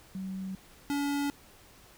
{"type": "tone pair in turn", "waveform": ["sine", "square"], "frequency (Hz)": [190, 284.7], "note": ["F#3", "C#4"], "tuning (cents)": [46, 46], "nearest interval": "perfect fifth", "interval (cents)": 700, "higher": "second", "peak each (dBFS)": [-34, -29], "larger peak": "second", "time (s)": [[0.15, 0.55], [0.9, 1.3]], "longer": "neither", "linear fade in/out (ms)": 0, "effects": ["pink hiss -56 dBFS RMS until 1.97 s"]}